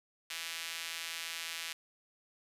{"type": "tone with high-pass filter", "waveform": "sawtooth", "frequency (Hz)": 165.5, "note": "E3", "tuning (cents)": 7, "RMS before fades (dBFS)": -41, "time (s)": [0.3, 1.73], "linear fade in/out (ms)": 5, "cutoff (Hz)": 2500, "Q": 1.2, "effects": ["resampled to 32000 Hz"]}